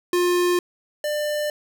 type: tone pair in turn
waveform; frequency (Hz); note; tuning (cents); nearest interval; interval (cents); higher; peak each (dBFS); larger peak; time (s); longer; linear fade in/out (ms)
square; 354.5 / 596.2; F4 / D5; +26 / +26; major sixth; 900; second; -18 / -23; first; 0.13-0.59 / 1.04-1.5; neither; 2
effects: none